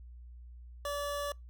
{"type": "tone", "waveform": "25% pulse", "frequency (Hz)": 576, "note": "D5", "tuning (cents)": -34, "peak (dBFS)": -30, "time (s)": [0.85, 1.32], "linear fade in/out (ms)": 2, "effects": ["noise-tail reverb RT60 0.2 s tail -26 dB re dry", "added 60 Hz sine -47 dBFS peak until 1.49 s"]}